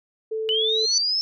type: tone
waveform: sine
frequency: 440 Hz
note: A4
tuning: in tune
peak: -24 dBFS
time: 0.31-0.86 s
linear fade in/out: 10 ms
type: linear sweep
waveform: sine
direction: up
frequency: 2932 to 5340 Hz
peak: -20 dBFS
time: 0.49-1.21 s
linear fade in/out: 0 ms
type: tone with exponential growth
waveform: sine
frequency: 5950 Hz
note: F#8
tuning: 9 cents sharp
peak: -16 dBFS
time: 0.69-0.98 s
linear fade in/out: 2 ms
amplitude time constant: 61 ms
effects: none